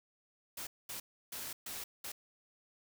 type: noise bursts at uneven times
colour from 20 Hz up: white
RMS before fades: -43 dBFS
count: 5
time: 0.57-0.67 / 0.89-1 / 1.32-1.53 / 1.66-1.84 / 2.04-2.12 s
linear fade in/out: 5 ms
effects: none